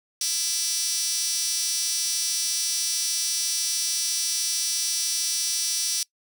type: tone with high-pass filter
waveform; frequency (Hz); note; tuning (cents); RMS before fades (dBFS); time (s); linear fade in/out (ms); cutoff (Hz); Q
5% pulse; 333.8; E4; +22; -26; 0.21-6.03; 2; 6100; 8.4
effects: noise-tail reverb RT60 0.1 s tail -23 dB re dry